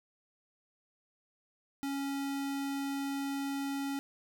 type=tone; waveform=square; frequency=277.2 Hz; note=C#4; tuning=in tune; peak=-34 dBFS; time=1.83-3.99 s; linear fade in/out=0 ms; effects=none